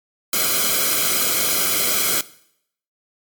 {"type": "noise with comb filter", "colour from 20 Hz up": "white", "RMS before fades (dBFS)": -19, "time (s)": [0.33, 2.21], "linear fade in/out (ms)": 2, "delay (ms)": 1.1, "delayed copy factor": -0.9, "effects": ["noise-tail reverb RT60 0.7 s tail -19 dB re dry", "MP3 96 kbps"]}